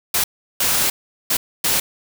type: noise bursts at uneven times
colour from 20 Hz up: white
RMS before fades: -18 dBFS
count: 4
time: 0.14-0.24 / 0.6-0.9 / 1.3-1.37 / 1.64-1.8 s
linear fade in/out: 5 ms
effects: none